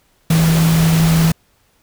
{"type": "tone in noise", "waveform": "sine", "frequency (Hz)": 162.9, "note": "E3", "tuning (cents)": -20, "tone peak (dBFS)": -10, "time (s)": [0.3, 1.32], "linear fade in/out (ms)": 5, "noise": "pink", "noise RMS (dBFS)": -21, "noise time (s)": [0.3, 1.32], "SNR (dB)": 8, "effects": ["pink hiss -58 dBFS RMS until 1.82 s"]}